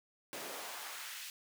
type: noise with high-pass filter sweep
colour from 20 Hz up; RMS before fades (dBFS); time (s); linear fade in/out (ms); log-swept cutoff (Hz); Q
pink; -45; 0.33-1.3; 0; 310 to 2600; 1.1
effects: none